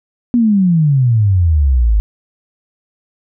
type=exponential sweep; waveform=sine; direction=down; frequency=246.9 to 50.3 Hz; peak=-8 dBFS; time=0.34-2 s; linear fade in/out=0 ms; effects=none